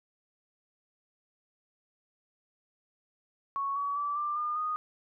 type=tone with pitch steps; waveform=sine; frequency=1108.7 / 1133.3 / 1158.5 / 1184.2 / 1210.4 / 1237.3 Hz; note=C#6 / C#6 / D6 / D6 / D#6 / D#6; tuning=0 / +38 / -24 / +14 / -48 / -10 cents; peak=-29 dBFS; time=3.56-4.76 s; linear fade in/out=0 ms; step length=200 ms; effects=none